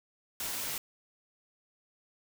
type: noise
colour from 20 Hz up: white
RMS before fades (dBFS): -36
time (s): 0.4-0.78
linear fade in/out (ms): 2
effects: none